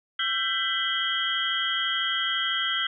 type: tone cluster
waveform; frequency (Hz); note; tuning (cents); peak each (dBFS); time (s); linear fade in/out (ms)
sine; 1344 / 1566 / 1994 / 3000 / 3234; E6 / G6 / B6 / F#7 / G#7; +33 / -2 / +16 / +23 / -47; -32 / -31 / -32 / -33 / -27; 0.19-2.87; 5
effects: none